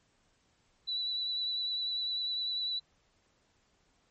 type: tone with vibrato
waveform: sine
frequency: 3951 Hz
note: B7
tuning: in tune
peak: -31 dBFS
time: 0.87-2.8 s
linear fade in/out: 20 ms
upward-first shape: sine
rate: 10 Hz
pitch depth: 19 cents each way
effects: pink hiss -71 dBFS RMS until 4.1 s + MP3 32 kbps